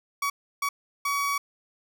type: tone bursts at uneven times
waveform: 30% pulse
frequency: 1131 Hz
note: C#6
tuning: 34 cents sharp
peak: -22 dBFS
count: 3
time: 0.22-0.3 / 0.62-0.69 / 1.05-1.38 s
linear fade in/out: 5 ms
effects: none